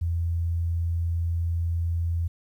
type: tone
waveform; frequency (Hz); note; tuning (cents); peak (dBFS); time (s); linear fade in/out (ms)
sine; 84.3; E2; +39; -23; 0.01-2.28; 10
effects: 10-bit